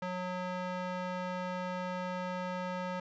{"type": "tone with band-pass filter", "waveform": "square", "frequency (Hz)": 182, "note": "F#3", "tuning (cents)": -28, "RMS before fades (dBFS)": -37, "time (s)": [0.02, 3], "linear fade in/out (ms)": 5, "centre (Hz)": 970, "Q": 0.74, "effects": ["resampled to 16000 Hz"]}